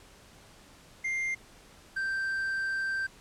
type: tone pair in turn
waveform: triangle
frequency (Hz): 2100 / 1566.9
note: C7 / G6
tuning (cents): +6 / -1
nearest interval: perfect fourth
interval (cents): 507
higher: first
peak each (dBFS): -27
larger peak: neither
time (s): 1.04-1.35 / 1.96-3.07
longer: second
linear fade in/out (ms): 10
effects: pink hiss -55 dBFS RMS until 3.2 s + low-pass 10000 Hz 12 dB/octave